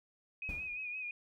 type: tone with vibrato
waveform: sine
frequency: 2489 Hz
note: D#7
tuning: in tune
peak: -38 dBFS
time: 0.42-1.11 s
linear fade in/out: 2 ms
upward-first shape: sine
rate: 5.8 Hz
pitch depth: 49 cents each way
type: noise with exponential decay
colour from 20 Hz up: brown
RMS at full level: -42 dBFS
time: 0.49-0.9 s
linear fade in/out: 1 ms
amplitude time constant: 88 ms
effects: none